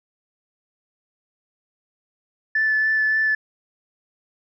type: tone with vibrato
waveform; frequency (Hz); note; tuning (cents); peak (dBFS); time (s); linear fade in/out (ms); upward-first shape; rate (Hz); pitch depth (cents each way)
sine; 1748; A6; -12; -16; 2.55-3.35; 5; sine; 3.5; 11
effects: tanh soft clip ceiling -12 dBFS